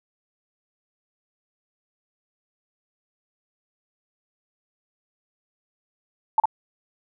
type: tone with echo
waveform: sine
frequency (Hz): 880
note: A5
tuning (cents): 0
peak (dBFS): -13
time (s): 6.38-6.4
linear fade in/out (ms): 2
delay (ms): 56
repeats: 1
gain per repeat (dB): -2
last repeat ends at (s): 6.456
effects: none